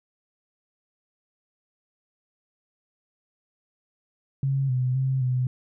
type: tone with pitch steps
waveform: sine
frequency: 136.2 / 127 / 132.5 / 126.7 Hz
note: C#3 / B2 / C3 / B2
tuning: -30 / +49 / +22 / +45 cents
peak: -21 dBFS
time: 4.43-5.47 s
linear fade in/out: 2 ms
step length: 260 ms
effects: none